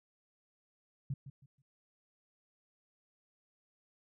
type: tone with echo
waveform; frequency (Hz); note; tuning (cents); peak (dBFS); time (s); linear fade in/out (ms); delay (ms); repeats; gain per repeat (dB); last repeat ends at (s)
sine; 136.5; C#3; -26; -33; 1.1-1.14; 5; 160; 3; -12; 1.62
effects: none